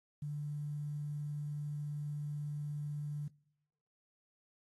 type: tone with quantisation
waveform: sine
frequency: 147.3 Hz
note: D3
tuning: 6 cents sharp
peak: -37 dBFS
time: 0.22-3.28 s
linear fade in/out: 5 ms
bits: 11
effects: noise-tail reverb RT60 1.0 s tail -26 dB re dry + AAC 32 kbps